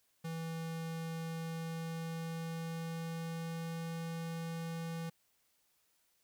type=tone with pitch glide; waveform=square; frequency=163.8 to 165.32 Hz; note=E3 to E3; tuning=-11 to +5 cents; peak=-39 dBFS; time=0.24-5.1 s; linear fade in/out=10 ms; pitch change=+16 cents; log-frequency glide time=1.24-3.9 s; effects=white hiss -75 dBFS RMS until 6.23 s